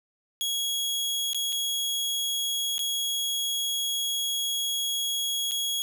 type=tone with dropouts; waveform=sawtooth; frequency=3322 Hz; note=G#7; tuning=in tune; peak=-23 dBFS; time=0.41-5.82 s; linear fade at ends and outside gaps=0 ms; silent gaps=1.332-1.346 / 1.523-1.527 / 2.781-2.792 / 5.511-5.518 s; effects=none